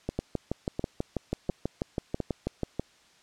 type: two click trains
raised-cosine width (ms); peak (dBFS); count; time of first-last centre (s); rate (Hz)
2; -16 / -15; 4 / 17; 0.09-2.203 / 0.19-2.796; 1.42 / 6.14
effects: white hiss -60 dBFS RMS until 3.22 s + low-pass 6000 Hz 12 dB/octave